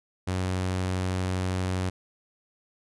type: tone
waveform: sawtooth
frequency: 92.5 Hz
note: F#2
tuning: in tune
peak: -22 dBFS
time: 0.27-1.9 s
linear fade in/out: 10 ms
effects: resampled to 24000 Hz